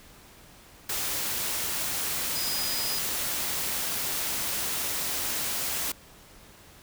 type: tone in noise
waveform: sine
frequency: 4961 Hz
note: D#8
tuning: 6 cents flat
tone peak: -32 dBFS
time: 2.35-2.99 s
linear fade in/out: 5 ms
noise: white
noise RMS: -30 dBFS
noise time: 0.89-5.92 s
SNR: -5 dB
effects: pink hiss -52 dBFS RMS until 6.82 s